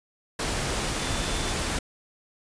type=tone in noise; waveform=sine; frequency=3520 Hz; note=A7; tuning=in tune; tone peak=-39 dBFS; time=0.99-1.53 s; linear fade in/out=5 ms; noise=pink; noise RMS=-28 dBFS; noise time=0.39-1.79 s; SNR=-14 dB; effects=resampled to 22050 Hz

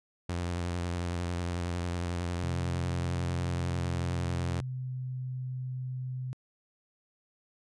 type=tone with vibrato; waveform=sawtooth; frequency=87.31 Hz; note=F2; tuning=in tune; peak=-27 dBFS; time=0.29-4.61 s; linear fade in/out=5 ms; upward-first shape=triangle; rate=11 Hz; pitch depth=47 cents each way
type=tone with pitch glide; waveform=sine; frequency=130.81 to 128.04 Hz; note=C3 to C3; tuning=0 to -37 cents; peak=-33 dBFS; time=2.43-6.33 s; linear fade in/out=0 ms; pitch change=-37 cents; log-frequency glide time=3.53-4.91 s
effects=resampled to 22050 Hz

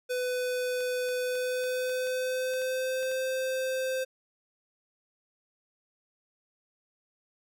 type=tone with pitch glide; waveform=square; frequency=500 to 520.6 Hz; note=B4 to C5; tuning=+21 to -9 cents; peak=-29 dBFS; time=0.09-4.05 s; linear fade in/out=20 ms; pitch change=+70 cents; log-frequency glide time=1.17-3.2 s
type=clicks; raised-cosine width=0.2 ms; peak=-31 dBFS; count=10; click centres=0.806 / 1.088 / 1.354 / 1.639 / 1.895 / 2.071 / 2.537 / 2.618 / 3.03 / 3.115 s
effects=none

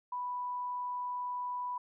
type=tone; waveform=sine; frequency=987.8 Hz; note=B5; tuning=in tune; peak=-34 dBFS; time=0.12-1.78 s; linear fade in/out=5 ms; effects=none

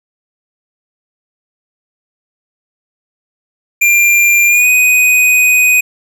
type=tone with pitch glide; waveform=square; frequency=2385 to 2495 Hz; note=D7 to D#7; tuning=+26 to +4 cents; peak=-7 dBFS; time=3.81-5.81 s; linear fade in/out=10 ms; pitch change=+78 cents; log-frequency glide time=4.47-4.68 s; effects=8-bit

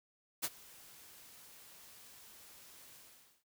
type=noise with ADSR envelope; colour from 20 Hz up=white; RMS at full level=-34 dBFS; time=0.42-3.44 s; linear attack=23 ms; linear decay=43 ms; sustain=-23 dB; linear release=480 ms; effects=none

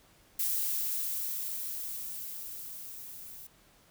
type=noise with level ramp; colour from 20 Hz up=violet; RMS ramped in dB=-30 to -47 dBFS; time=0.39-3.47 s; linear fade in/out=5 ms; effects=pink hiss -62 dBFS RMS until 3.9 s

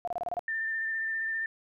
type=tone bursts; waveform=sine; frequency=703 Hz; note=F5; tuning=11 cents sharp; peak=-29 dBFS; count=7; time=0.05-0.393 s; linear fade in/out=0 ms; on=25 ms; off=28 ms
type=tone with vibrato; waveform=sine; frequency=1792 Hz; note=A6; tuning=31 cents sharp; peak=-29 dBFS; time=0.48-1.46 s; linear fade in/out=2 ms; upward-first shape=square; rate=15 Hz; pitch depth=12 cents each way
effects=none

